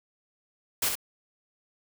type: noise with echo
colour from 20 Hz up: white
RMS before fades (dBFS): -26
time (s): 0.82-0.89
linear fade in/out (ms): 5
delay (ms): 64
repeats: 1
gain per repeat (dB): -5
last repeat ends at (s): 0.954
effects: none